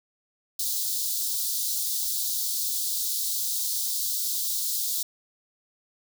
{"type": "high-pass noise", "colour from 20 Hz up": "white", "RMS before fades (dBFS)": -28, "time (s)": [0.59, 5.03], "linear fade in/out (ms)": 5, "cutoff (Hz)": 3700, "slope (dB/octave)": 48, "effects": []}